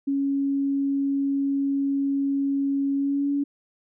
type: tone with pitch glide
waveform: sine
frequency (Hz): 277.2 to 283.2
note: C#4 to C#4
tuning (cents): 0 to +37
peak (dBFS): -21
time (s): 0.07-3.44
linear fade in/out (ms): 10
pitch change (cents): +37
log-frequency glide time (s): 2.95-3.3
effects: none